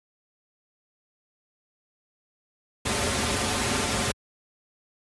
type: noise with comb filter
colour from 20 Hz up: pink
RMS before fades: -25 dBFS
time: 2.85-4.12 s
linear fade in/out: 10 ms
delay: 6.2 ms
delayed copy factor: -0.7
effects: high-pass 80 Hz 12 dB/octave + resampled to 24000 Hz